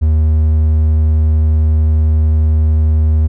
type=tone; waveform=triangle; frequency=77.78 Hz; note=D#2; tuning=in tune; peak=-6 dBFS; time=0.01-3.28 s; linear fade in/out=20 ms; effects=none